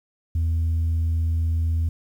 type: tone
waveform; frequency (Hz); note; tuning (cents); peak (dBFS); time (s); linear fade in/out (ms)
sine; 82; E2; -9; -17; 0.35-1.89; 5
effects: tanh soft clip ceiling -18 dBFS + 9-bit